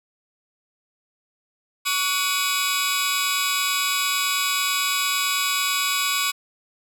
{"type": "tone cluster", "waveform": "20% pulse", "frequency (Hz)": [1129, 1467, 2505, 3456, 3861], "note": ["C#6", "F#6", "D#7", "A7", "B7"], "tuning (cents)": [31, -15, 11, -32, -40], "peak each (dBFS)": [-20, -25, -22, -26, -22], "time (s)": [1.85, 6.32], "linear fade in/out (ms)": 20, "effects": []}